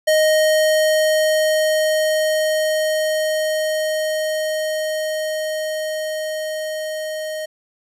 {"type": "tone with level ramp", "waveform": "square", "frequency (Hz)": 622.3, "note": "D#5", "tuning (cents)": 0, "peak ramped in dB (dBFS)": [-13, -25], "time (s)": [0.07, 7.46], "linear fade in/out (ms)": 10, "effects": ["resampled to 32000 Hz", "9-bit"]}